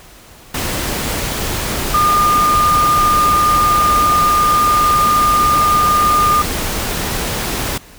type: tone in noise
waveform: sine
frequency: 1212 Hz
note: D#6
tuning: 46 cents flat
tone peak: -10 dBFS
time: 1.94-6.42 s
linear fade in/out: 5 ms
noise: pink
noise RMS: -20 dBFS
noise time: 0.54-7.78 s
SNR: +7 dB
effects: pink hiss -41 dBFS RMS until 7.98 s